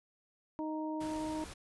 harmonic tone, 311.1 Hz, D#4, in tune, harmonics 1 / 2 / 3, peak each -36 / -43 / -42 dBFS, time 0.59-1.44 s, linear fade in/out 0 ms
pink noise, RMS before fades -48 dBFS, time 1-1.54 s, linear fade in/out 10 ms
effects resampled to 24000 Hz

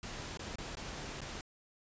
pink noise with dropouts, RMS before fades -43 dBFS, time 0.03-1.41 s, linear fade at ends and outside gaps 1 ms, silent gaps 0.373-0.393 / 0.557-0.584 / 0.753-0.77 / 1.206-1.216 s, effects resampled to 16000 Hz

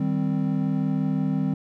triangle chord, C minor, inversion first, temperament equal, 155.56 / 196 / 261.6 Hz, Eb3 / G3 / C4, 0 / 0 / 0 cents, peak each -24 dBFS, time 0-1.54 s, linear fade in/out 5 ms, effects none

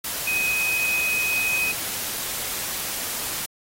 sine tone in noise, 2516 Hz, D#7, 19 cents sharp, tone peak -21 dBFS, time 0.27-1.72 s, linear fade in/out 5 ms, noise white, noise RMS -29 dBFS, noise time 0.04-3.46 s, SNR +5 dB, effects AAC 48 kbps

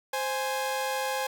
sawtooth tone pair together, 523.3 / 830.7 Hz, C5 / G#5, 0 / 0 cents, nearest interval minor sixth, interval 800 cents, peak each -27 dBFS, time 0.13-1.27 s, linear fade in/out 5 ms, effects none

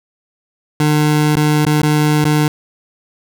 25% pulse tone with dropouts, 150.8 Hz, D3, 46 cents sharp, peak -7 dBFS, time 0.8-2.48 s, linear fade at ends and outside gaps 2 ms, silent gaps 1.357-1.368 / 1.651-1.665 / 1.817-1.83 / 2.242-2.252 s, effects none

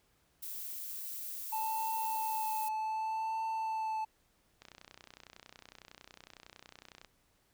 violet noise, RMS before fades -42 dBFS, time 0.42-2.69 s, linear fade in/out 10 ms
triangle tone with vibrato, 880 Hz, A5, in tune, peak -31 dBFS, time 1.52-4.05 s, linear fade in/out 10 ms, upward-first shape triangle, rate 0.65 Hz, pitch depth 23 cents each way
click train, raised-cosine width 0.2 ms, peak -33 dBFS, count 76, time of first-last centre 4.62-7.047 s, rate 30.9 Hz
effects pink hiss -72 dBFS RMS until 7.53 s

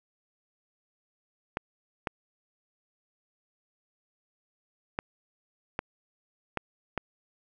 clicks, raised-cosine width 0.5 ms, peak -14 dBFS, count 6, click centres 1.571 / 2.072 / 4.989 / 5.791 / 6.573 / 6.977 s, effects none

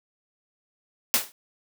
white noise with exponential decay, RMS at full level -17 dBFS, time 1.14-1.32 s, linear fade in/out 0 ms, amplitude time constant 39 ms, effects high-pass 200 Hz 12 dB/octave

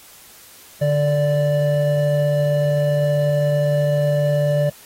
triangle tone pair together, 146.83 / 586 Hz, D3 / D5, 0 / -4 cents, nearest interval 2 octaves, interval 2396 cents, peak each -16 dBFS, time 0.81-4.7 s, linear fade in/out 10 ms, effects white hiss -45 dBFS RMS until 4.85 s + AAC 48 kbps

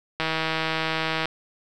click train, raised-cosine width 0.3 ms, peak -9 dBFS, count 170, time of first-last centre 0.2-1.256 s, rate 160 Hz, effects none

